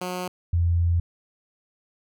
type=tone pair in turn; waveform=10% pulse / sine; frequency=181.2 / 85.52 Hz; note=F#3 / F2; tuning=-36 / -36 cents; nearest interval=octave + minor second; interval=1300 cents; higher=first; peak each=-20 / -18 dBFS; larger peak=second; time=0.01-0.28 / 0.53-1 s; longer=second; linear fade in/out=5 ms; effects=none